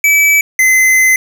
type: tone pair in turn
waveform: square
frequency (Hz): 2300 / 2049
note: D7 / C7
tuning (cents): -37 / -37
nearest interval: major second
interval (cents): 200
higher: first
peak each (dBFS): -7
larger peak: neither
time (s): 0.04-0.41 / 0.59-1.16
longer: second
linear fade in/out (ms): 2
effects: none